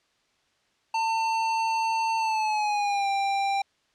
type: tone with pitch glide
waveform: square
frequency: 898 to 790.8 Hz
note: A5 to G5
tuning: +35 to +15 cents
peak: -24 dBFS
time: 0.94-3.62 s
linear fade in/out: 5 ms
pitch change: -220 cents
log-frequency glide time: 2.18-3.08 s
effects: white hiss -68 dBFS RMS until 3.94 s + low-pass 5000 Hz 12 dB/octave